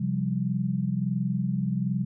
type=chord; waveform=sine; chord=C suspended fourth; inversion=none; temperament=equal with one note detuned; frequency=132.41 / 174.61 / 196 Hz; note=C3 / F3 / G3; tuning=+21 / 0 / 0 cents; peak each=-29 / -29 / -28 dBFS; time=0-2.05 s; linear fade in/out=10 ms; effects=none